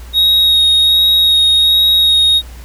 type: tone with vibrato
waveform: triangle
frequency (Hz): 3762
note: A#7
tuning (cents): +15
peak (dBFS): -6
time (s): 0.13-2.42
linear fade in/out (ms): 50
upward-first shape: sine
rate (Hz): 1.3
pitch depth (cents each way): 12
effects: added 60 Hz sine -29 dBFS peak until 2.64 s + pink hiss -40 dBFS RMS until 2.64 s